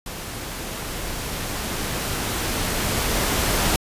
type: noise with level ramp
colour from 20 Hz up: pink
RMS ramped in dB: -33 to -20 dBFS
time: 0.06-3.76 s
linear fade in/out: 2 ms
effects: resampled to 32000 Hz